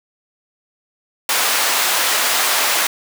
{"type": "high-pass noise", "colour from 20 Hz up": "pink", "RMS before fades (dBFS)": -17, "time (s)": [1.29, 2.87], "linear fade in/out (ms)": 2, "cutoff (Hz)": 840, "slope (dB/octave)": 12, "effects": []}